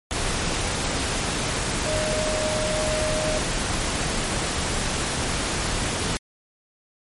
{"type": "tone in noise", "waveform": "sine", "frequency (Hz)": 619, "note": "D#5", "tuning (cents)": -9, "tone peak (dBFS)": -25, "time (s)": [1.86, 3.38], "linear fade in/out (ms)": 0, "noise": "pink", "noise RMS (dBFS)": -25, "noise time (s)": [0.11, 6.17], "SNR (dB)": -3, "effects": ["MP3 48 kbps"]}